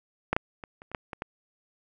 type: clicks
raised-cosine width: 0.5 ms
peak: -9 / -8 / -24 / -30 / -30 / -14 / -21 / -17 dBFS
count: 8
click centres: 0.33 / 0.365 / 0.638 / 0.819 / 0.916 / 0.948 / 1.132 / 1.221 s
effects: none